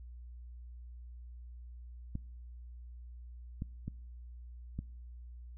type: clicks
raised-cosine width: 5 ms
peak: -25 dBFS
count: 4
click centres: 2.154 / 3.621 / 3.88 / 4.79 s
effects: noise-tail reverb RT60 0.8 s tail -25 dB re dry + added 60 Hz sine -46 dBFS peak until 5.57 s